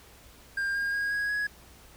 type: tone with pitch steps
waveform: triangle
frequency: 1600 / 1617.7 / 1635.5 / 1653.6 / 1671.8 Hz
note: G6 / G#6 / G#6 / G#6 / G#6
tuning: +35 / -46 / -27 / -8 / +11 cents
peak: -25 dBFS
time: 0.57-1.47 s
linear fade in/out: 5 ms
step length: 180 ms
effects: added 60 Hz sine -57 dBFS peak until 1.96 s + pink hiss -54 dBFS RMS until 1.96 s